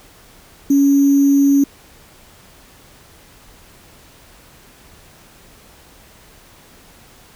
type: tone with sample-and-hold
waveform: sine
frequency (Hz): 280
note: C#4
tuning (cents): +18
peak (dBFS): -9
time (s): 0.7-1.64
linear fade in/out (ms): 5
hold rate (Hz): 6300
effects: pink hiss -46 dBFS RMS until 7.35 s